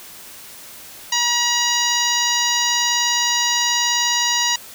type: harmonic tone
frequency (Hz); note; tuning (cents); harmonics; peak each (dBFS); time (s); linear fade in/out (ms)
959; A#5; +49; 1 / 2 / 3 / 4 / 5 / 6 / 7; -24 / -24 / -24 / -24 / -24 / -24 / -24; 1.12-4.56; 5
effects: white hiss -39 dBFS RMS until 4.74 s